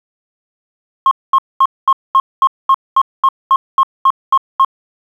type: tone bursts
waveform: sine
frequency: 1074 Hz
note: C6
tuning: 45 cents sharp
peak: -4 dBFS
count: 14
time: 1.06-4.648 s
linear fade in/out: 2 ms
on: 52 ms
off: 220 ms
effects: tanh soft clip ceiling -3 dBFS + 7-bit